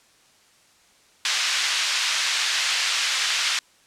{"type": "band-pass noise", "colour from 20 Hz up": "white", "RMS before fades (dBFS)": -23, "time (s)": [1.25, 3.59], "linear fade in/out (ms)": 2, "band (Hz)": [1600, 4900], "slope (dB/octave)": 12, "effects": ["white hiss -57 dBFS RMS until 3.86 s", "low-pass 8000 Hz 12 dB/octave"]}